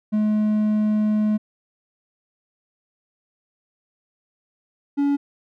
triangle tone pair in turn, 212.8 / 283.5 Hz, G#3 / C#4, +42 / +39 cents, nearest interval perfect fourth, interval 497 cents, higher second, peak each -15 dBFS, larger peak neither, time 0.12-1.38 / 4.97-5.17 s, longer first, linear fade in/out 20 ms, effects none

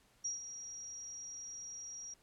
sine tone with ADSR envelope, 5690 Hz, F8, 31 cents sharp, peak -34 dBFS, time 0.24-2.14 s, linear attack 13 ms, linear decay 140 ms, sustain -10 dB, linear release 4 ms, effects pink hiss -69 dBFS RMS until 2.22 s + low-pass 12000 Hz 12 dB/octave

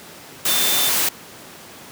sine tone in noise, 3566 Hz, A7, 22 cents sharp, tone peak -22 dBFS, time 0.48-0.89 s, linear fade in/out 5 ms, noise white, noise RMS -19 dBFS, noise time 0.45-1.09 s, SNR -6 dB, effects pink hiss -40 dBFS RMS until 1.91 s + high-pass 150 Hz 12 dB/octave

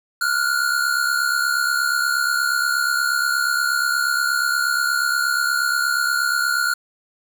square tone pair together, 1396.9 / 1465.3 Hz, F6 / F#6, 0 / -17 cents, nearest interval minor second, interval 83 cents, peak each -21 / -22 dBFS, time 0.21-6.74 s, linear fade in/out 5 ms, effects 8-bit

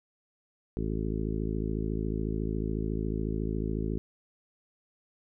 harmonic tone, 54 Hz, A1, 32 cents flat, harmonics 1 / 2 / 3 / 4 / 5 / 6 / 7 / 8, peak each -33 / -37 / -36 / -37 / -38 / -40 / -38 / -42 dBFS, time 0.77-3.98 s, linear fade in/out 0 ms, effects none

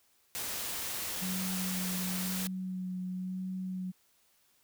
white noise, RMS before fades -37 dBFS, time 0.35-2.47 s, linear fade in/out 0 ms
sine tone with vibrato, 185 Hz, F#3, in tune, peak -34 dBFS, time 1.21-3.92 s, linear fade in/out 20 ms, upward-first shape sine, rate 0.97 Hz, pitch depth 15 cents each way
effects white hiss -69 dBFS RMS until 4.63 s

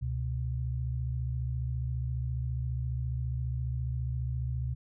sine tone pair together, 70 / 124.65 Hz, C#2 / B2, +18 / +16 cents, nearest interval minor seventh, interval 998 cents, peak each -33 / -32 dBFS, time 0.01-4.75 s, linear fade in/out 20 ms, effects none

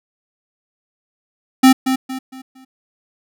square tone with echo, 261.6 Hz, C4, in tune, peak -6 dBFS, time 1.63-1.73 s, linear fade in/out 10 ms, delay 230 ms, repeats 4, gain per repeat -9 dB, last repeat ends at 2.65 s, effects none

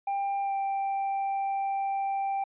triangle tone with pitch glide, 794 to 785.8 Hz, G5 to G5, +22 to +4 cents, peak -25 dBFS, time 0.07-2.44 s, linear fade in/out 5 ms, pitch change -18 cents, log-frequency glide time 0.43-0.53 s, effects resampled to 8000 Hz

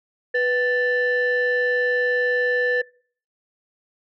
sine tone pair together, 493.5 / 1760 Hz, B4 / A6, -1 / 0 cents, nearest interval octave + minor seventh, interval 2201 cents, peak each -19 dBFS, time 0.34-2.82 s, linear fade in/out 10 ms, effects noise-tail reverb RT60 0.5 s tail -25 dB re dry + tanh soft clip ceiling -14 dBFS

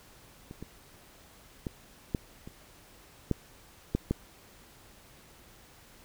clicks, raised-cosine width 3 ms, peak -29 / -27 / -20 / -15 / -30 / -13 / -13 / -14 dBFS, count 8, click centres 0.511 / 0.626 / 1.668 / 2.148 / 2.475 / 3.313 / 3.95 / 4.11 s, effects pink hiss -56 dBFS RMS until 6.04 s

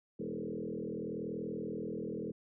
sine tone with frequency modulation, 323.1 Hz, E4, 35 cents flat, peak -36 dBFS, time 0.19-2.32 s, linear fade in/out 10 ms, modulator 40.8 Hz, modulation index 3.9, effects none

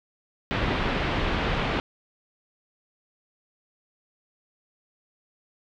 pink low-pass noise, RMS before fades -26 dBFS, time 0.51-1.8 s, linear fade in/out 0 ms, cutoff 3400 Hz, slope 24 dB/octave, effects none

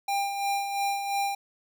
square tone with tremolo, 798 Hz, G5, 31 cents sharp, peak -25 dBFS, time 0.08-1.35 s, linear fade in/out 5 ms, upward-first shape sine, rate 2.9 Hz, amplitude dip 50%, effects none

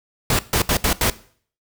pink noise bursts at uneven times, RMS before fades -18 dBFS, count 5, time 0.3-0.39 / 0.53-0.62 / 0.69-0.77 / 0.84-0.93 / 1.01-1.1 s, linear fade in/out 2 ms, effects noise-tail reverb RT60 0.5 s tail -18 dB re dry

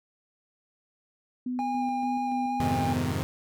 sine tone with tremolo, 250 Hz, B3, 21 cents sharp, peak -28 dBFS, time 1.46-3.13 s, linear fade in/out 5 ms, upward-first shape square, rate 3.5 Hz, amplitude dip 30%
triangle tone with vibrato, 810 Hz, G#5, 43 cents flat, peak -26 dBFS, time 1.59-2.93 s, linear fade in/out 0 ms, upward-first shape square, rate 2.2 Hz, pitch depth 10 cents each way
sawtooth chord, F minor seventh, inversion none, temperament equal with one note detuned, 88.02 / 103.83 / 130.81 / 155.56 Hz, F2 / Ab2 / C3 / Eb3, +14 / 0 / 0 / 0 cents, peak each -29 dBFS, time 2.6-3.23 s, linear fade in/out 0 ms
effects none

